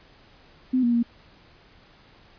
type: tone with pitch steps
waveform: sine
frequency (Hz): 256.4 / 238.3 / 235.3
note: C4 / A#3 / A#3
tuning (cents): -35 / +38 / +16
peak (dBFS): -18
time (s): 0.73-1.03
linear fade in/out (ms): 10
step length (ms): 100
effects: pink hiss -54 dBFS RMS until 2.38 s + resampled to 11025 Hz